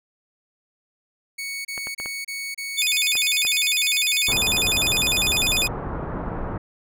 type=tone bursts; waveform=sawtooth; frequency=2224 Hz; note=C#7; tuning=5 cents sharp; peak=-25 dBFS; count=10; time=1.38-4.341 s; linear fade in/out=10 ms; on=270 ms; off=29 ms
type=clicks; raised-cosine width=0.5 ms; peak=-19 dBFS; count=8; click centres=1.778 / 1.871 / 2 / 2.059 / 3.154 / 3.45 / 4.331 / 4.582 s
type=tone with vibrato; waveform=sawtooth; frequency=2965 Hz; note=F#7; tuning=3 cents sharp; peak=-16 dBFS; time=2.77-5.68 s; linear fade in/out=20 ms; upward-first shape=square; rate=10 Hz; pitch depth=300 cents each way
type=low-pass noise; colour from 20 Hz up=pink; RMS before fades=-29 dBFS; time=4.28-6.58 s; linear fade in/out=5 ms; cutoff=1300 Hz; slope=24 dB/octave
effects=none